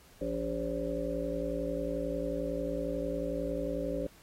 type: harmonic tone with a mistuned harmonic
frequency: 57.1 Hz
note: A#1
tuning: 35 cents flat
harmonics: 1 / 3 / 5 / 7 / 9 / 10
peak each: -40 / -41 / -37 / -40 / -36 / -38 dBFS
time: 0.21-4.07 s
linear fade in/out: 5 ms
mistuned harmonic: 9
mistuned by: +20 cents
effects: pink hiss -59 dBFS RMS until 4.22 s + AAC 48 kbps